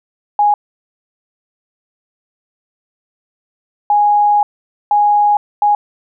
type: tone bursts at uneven times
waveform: sine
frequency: 828 Hz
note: G#5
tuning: 5 cents flat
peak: -8 dBFS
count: 4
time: 0.39-0.54 / 3.9-4.43 / 4.91-5.37 / 5.62-5.75 s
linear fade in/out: 2 ms
effects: none